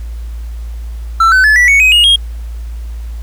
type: tone with pitch steps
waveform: triangle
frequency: 1337 / 1518.2 / 1723.9 / 1957.5 / 2223 / 2524 / 2866 / 3254 Hz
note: E6 / F#6 / A6 / B6 / C#7 / D#7 / F7 / G#7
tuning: +24 / +44 / -36 / -16 / +4 / +24 / +44 / -36 cents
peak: -3 dBFS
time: 1.2-2.16 s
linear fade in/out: 5 ms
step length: 120 ms
effects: added 57 Hz sine -20 dBFS peak until 3.22 s + pink hiss -44 dBFS RMS until 3.22 s